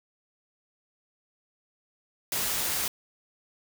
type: noise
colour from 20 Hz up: white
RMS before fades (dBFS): -29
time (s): 2.32-2.88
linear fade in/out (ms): 2
effects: none